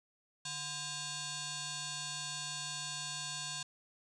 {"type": "tone with frequency modulation", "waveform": "sine", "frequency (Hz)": 1607, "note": "G6", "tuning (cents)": 43, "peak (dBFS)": -38, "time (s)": [0.45, 3.63], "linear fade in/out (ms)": 5, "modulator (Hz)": 878, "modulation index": 7.5, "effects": []}